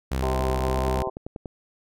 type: tone with vibrato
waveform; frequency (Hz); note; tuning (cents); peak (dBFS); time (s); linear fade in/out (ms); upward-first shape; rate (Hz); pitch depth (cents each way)
sawtooth; 65.41; C2; 0; -20; 0.11-1.03; 10; sine; 9.8; 34
type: harmonic tone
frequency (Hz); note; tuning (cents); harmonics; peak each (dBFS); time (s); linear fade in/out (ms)
129.3; C3; -20; 3 / 4 / 5 / 6 / 7 / 8; -30 / -36 / -32 / -34 / -35 / -35; 0.22-1.1; 10
type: click train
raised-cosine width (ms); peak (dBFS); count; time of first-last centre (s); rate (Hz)
2; -21; 12; 0.4-1.458; 10.4
effects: none